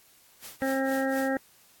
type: noise with tremolo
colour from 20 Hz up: white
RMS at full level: -41 dBFS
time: 0.4-1.32 s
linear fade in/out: 50 ms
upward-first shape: triangle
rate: 4.1 Hz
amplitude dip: 100%
type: harmonic tone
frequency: 267.6 Hz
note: C4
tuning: 39 cents sharp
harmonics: 1 / 2 / 3 / 5 / 6 / 7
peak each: -28 / -29 / -34 / -41 / -36 / -36 dBFS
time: 0.62-1.37 s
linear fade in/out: 0 ms
effects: white hiss -59 dBFS RMS until 1.8 s + AAC 64 kbps